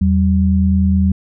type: tone pair together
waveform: sine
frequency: 82.06 / 191.6 Hz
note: E2 / G3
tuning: -7 / -39 cents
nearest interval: octave + minor third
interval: 1468 cents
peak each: -13 dBFS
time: 0.01-1.12 s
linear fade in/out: 5 ms
effects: none